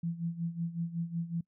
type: tone with tremolo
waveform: sine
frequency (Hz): 168.5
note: E3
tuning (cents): +38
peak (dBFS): -29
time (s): 0.03-1.41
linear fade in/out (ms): 5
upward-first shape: sine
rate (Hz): 5.4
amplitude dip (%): 80
effects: noise-tail reverb RT60 0.1 s tail -23 dB re dry